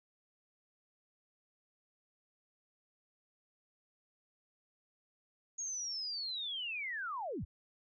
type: linear sweep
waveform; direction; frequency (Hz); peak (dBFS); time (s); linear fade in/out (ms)
sine; down; 6645 to 33.36; -37; 5.58-7.45; 10
effects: none